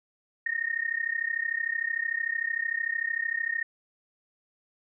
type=tone with amplitude modulation; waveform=sine; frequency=1846 Hz; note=A#6; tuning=17 cents flat; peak=-23 dBFS; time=0.46-3.63 s; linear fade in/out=5 ms; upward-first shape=sine; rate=33.3 Hz; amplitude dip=90%; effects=none